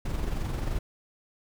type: noise with amplitude modulation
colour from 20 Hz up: brown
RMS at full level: -28 dBFS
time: 0.05-0.79 s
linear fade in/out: 5 ms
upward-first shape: sine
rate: 22.7 Hz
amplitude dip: 45%
effects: none